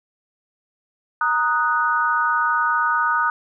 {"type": "chord", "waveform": "sine", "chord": "D# minor", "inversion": "second", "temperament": "equal", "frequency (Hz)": [932.3, 1244.5, 1480], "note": ["A#5", "D#6", "F#6"], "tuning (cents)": [0, 0, 0], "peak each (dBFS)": [-23, -20, -21], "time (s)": [1.21, 3.3], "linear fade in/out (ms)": 2, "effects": []}